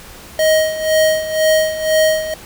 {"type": "tone with tremolo", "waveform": "square", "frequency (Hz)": 628, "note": "D#5", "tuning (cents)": 16, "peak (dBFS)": -10, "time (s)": [0.39, 2.34], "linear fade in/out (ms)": 2, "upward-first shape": "sine", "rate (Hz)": 2, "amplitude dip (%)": 75, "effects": ["pink hiss -37 dBFS RMS until 2.45 s"]}